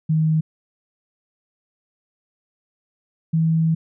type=tone pair in turn; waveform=sine; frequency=157.6 / 161.84 Hz; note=D#3 / E3; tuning=+23 / -32 cents; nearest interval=unison; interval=45 cents; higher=second; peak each=-15 dBFS; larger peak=neither; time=0.09-0.41 / 3.33-3.75 s; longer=second; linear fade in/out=10 ms; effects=none